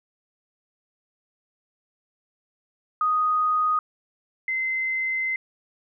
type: tone pair in turn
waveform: sine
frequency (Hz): 1244.5 / 2064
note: D#6 / C7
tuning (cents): 0 / -24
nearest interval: major sixth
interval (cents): 876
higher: second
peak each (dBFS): -19 / -23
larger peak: first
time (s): 3.01-3.79 / 4.48-5.36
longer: second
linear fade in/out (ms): 2
effects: none